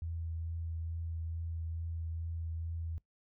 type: tone with vibrato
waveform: sine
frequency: 82.41 Hz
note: E2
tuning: in tune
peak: -36 dBFS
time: 0.02-2.98 s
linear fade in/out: 0 ms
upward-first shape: triangle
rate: 2.3 Hz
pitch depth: 17 cents each way
effects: noise-tail reverb RT60 0.1 s tail -19 dB re dry